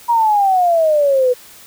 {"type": "exponential sweep", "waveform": "sine", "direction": "down", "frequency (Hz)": [959, 489], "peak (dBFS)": -10, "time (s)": [0.08, 1.34], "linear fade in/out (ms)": 20, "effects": ["white hiss -41 dBFS RMS until 1.66 s"]}